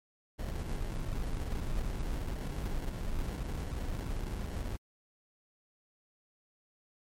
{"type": "noise with sample-and-hold", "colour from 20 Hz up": "brown", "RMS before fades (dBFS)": -35, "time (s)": [0.38, 4.77], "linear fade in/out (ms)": 20, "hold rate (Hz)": 1225, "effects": ["MP3 64 kbps"]}